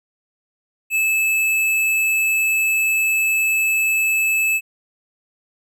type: tone with hard clipping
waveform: sine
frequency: 2611 Hz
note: E7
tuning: 17 cents flat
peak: -17 dBFS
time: 0.9-4.61 s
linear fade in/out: 50 ms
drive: 13 dB
effects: none